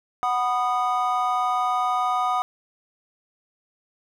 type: chord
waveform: triangle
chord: B major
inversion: second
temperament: just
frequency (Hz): 740.8 / 987.8 / 1234.7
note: F#5 / B5 / D#6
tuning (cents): +2 / 0 / -14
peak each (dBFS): -22 / -27 / -22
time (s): 0.23-2.42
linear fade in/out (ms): 0
effects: none